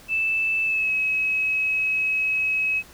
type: tone with pitch glide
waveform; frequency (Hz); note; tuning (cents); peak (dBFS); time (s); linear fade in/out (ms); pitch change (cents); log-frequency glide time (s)
sine; 2637 to 2560; E7 to D#7; 0 to +49; -20; 0.08-2.83; 50; -51; 0.64-0.92
effects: pink hiss -48 dBFS RMS until 2.93 s